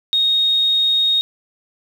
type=tone; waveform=sine; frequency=3729 Hz; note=A#7; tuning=in tune; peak=-13 dBFS; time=0.13-1.21 s; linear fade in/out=0 ms; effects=7-bit